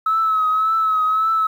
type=tone with vibrato; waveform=sine; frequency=1291 Hz; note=E6; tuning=37 cents flat; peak=-14 dBFS; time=0.06-1.47 s; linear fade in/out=5 ms; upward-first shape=triangle; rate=1.8 Hz; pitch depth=46 cents each way; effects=tanh soft clip ceiling -10 dBFS + 8-bit